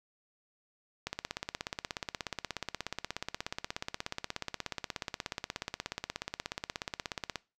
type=click train; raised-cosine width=0.2 ms; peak=-17 dBFS; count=106; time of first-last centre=1.07-7.357 s; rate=16.7 Hz; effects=noise-tail reverb RT60 0.3 s tail -21 dB re dry